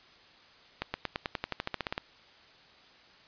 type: accelerating click train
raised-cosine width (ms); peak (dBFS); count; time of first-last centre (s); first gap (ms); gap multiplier
0.3; -15; 15; 0.82-1.979; 120; 0.94
effects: white hiss -57 dBFS RMS until 3.27 s + resampled to 11025 Hz